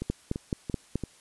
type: two click trains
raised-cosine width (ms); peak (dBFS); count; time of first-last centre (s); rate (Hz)
3; -19 / -14; 4 / 5; 0.02-1.037 / 0.1-0.957; 2.95 / 4.67
effects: white hiss -57 dBFS RMS until 1.2 s + resampled to 24000 Hz